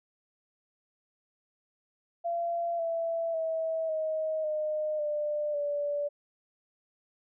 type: tone with pitch steps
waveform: sine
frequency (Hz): 683 / 664.7 / 646.9 / 629.6 / 612.7 / 596.3 / 580.3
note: F5 / E5 / E5 / D#5 / D#5 / D5 / D5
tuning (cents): -39 / +14 / -33 / +20 / -27 / +26 / -21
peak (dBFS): -28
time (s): 2.24-6.09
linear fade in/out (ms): 20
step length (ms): 550
effects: none